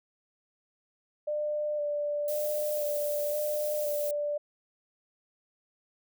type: tone with vibrato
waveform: sine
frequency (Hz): 593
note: D5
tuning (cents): +17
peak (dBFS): -28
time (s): 1.27-4.38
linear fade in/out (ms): 10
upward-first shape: square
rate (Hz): 0.97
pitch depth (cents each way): 16
type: noise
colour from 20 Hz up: violet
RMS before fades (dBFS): -38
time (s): 2.28-4.11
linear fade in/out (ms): 2
effects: none